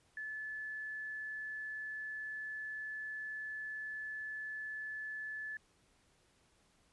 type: tone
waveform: sine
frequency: 1731 Hz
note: A6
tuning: 29 cents flat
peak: -40 dBFS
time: 0.17-5.57 s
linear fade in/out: 2 ms
effects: pink hiss -71 dBFS RMS until 6.92 s + resampled to 24000 Hz